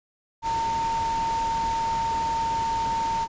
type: tone in noise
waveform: sine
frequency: 910 Hz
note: A#5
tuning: 42 cents flat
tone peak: -23 dBFS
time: 0.42-3.28 s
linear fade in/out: 50 ms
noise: pink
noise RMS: -35 dBFS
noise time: 0.42-3.28 s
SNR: +9 dB
effects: resampled to 16000 Hz